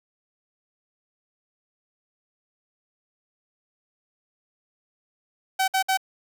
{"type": "tone bursts", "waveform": "sawtooth", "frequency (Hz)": 763, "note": "G5", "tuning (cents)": -47, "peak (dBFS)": -16, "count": 3, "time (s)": [5.59, 5.974], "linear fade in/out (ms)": 10, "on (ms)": 90, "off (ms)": 57, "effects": []}